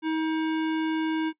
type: tone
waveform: square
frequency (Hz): 317.6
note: D#4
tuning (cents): +36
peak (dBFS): -25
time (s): 0.02-1.33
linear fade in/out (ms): 50
effects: noise-tail reverb RT60 0.1 s tail -19 dB re dry + resampled to 8000 Hz